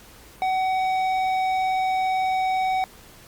triangle tone with tanh clipping, 753 Hz, F#5, 30 cents sharp, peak -22 dBFS, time 0.42-2.84 s, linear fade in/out 0 ms, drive 15 dB, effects pink hiss -48 dBFS RMS until 3.27 s + Opus 48 kbps

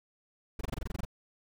brown noise bursts, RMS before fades -33 dBFS, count 11, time 0.59-1.051 s, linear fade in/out 5 ms, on 21 ms, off 23 ms, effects none

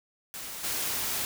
white noise with level steps, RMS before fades -39 / -31 dBFS, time 0.34-1.25 s, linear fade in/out 0 ms, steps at 0.63 s, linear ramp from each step 20 ms, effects none

